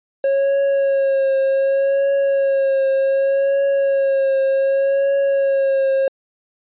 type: tone with vibrato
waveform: triangle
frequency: 546 Hz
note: C#5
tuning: 26 cents flat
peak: -12 dBFS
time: 0.24-6.08 s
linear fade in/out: 2 ms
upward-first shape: triangle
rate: 0.66 Hz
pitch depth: 29 cents each way
effects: resampled to 8000 Hz